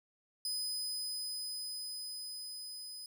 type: tone with level ramp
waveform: sawtooth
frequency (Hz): 5010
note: D#8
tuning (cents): +11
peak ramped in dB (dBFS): -32 to -42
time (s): 0.45-3.06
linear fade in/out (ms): 2
effects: 12-bit